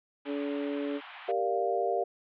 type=band-pass noise; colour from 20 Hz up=pink; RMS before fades=-47 dBFS; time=0.25-1.32 s; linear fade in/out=10 ms; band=750 to 3400 Hz; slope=48 dB/octave
type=harmonic tone; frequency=143.1 Hz; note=D3; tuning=45 cents flat; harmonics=2 / 3 / 4; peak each=-32 / -36 / -38 dBFS; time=0.25-1.01 s; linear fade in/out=50 ms
type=chord; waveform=sine; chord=G minor seventh; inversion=none; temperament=equal; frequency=392 / 466.2 / 587.3 / 698.5 Hz; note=G4 / Bb4 / D5 / F5; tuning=0 / 0 / 0 / 0 cents; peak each=-32 / -32 / -34 / -30 dBFS; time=1.28-2.04 s; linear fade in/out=10 ms
effects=none